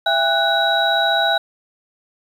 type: tone cluster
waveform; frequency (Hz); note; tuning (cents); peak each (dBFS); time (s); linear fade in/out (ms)
sine; 667 / 802 / 1483 / 3869; E5 / G5 / F#6 / B7; +20 / +39 / +4 / -36; -20; 0.06-1.38; 5
effects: 7-bit